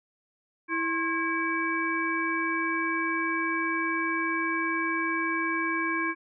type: harmonic tone with a mistuned harmonic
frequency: 327.5 Hz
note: E4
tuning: 11 cents flat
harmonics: 1 / 3 / 5 / 7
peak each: -31 / -31 / -31 / -31 dBFS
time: 0.68-6.15 s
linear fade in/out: 50 ms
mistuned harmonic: 3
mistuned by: +150 cents
effects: none